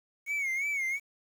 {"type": "tone with vibrato", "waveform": "triangle", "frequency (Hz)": 2200, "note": "C#7", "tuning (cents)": -14, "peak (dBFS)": -27, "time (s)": [0.26, 1], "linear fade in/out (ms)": 50, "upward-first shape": "sine", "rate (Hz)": 2.9, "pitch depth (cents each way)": 94, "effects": ["9-bit"]}